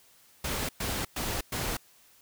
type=noise bursts; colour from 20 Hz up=pink; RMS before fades=-32 dBFS; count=4; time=0.44-1.77 s; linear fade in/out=5 ms; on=250 ms; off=110 ms; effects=white hiss -60 dBFS RMS until 2.21 s